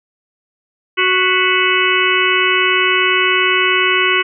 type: harmonic tone with a mistuned harmonic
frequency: 370 Hz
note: F#4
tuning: in tune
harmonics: 1 / 3 / 4 / 5 / 6 / 7 / 8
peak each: -19 / -19 / -19 / -19 / -19 / -19 / -19 dBFS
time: 0.97-4.23 s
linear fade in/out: 20 ms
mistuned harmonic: 5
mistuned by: +120 cents
effects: none